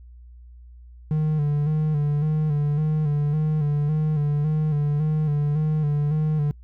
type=tone with vibrato; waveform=triangle; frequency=150.3 Hz; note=D3; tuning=40 cents sharp; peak=-17 dBFS; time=1.11-6.51 s; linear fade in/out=0 ms; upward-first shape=square; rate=1.8 Hz; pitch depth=44 cents each way; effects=noise-tail reverb RT60 0.1 s tail -25 dB re dry + added 60 Hz sine -42 dBFS peak until 6.63 s